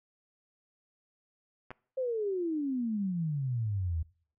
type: clicks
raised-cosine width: 0.5 ms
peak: -28 dBFS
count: 2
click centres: 1.706 / 1.714 s
type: exponential sweep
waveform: sine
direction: down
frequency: 535 to 77 Hz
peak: -29 dBFS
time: 1.97-4.03 s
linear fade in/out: 10 ms
effects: noise-tail reverb RT60 0.5 s tail -22 dB re dry